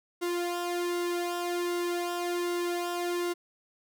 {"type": "tone with flanger", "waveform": "sawtooth", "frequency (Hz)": 350, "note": "F4", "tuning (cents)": 4, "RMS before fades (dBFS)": -31, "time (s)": [0.21, 3.34], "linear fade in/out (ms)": 20, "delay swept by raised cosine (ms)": [1.2, 2.4], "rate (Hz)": 1.3, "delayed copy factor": -0.7, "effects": []}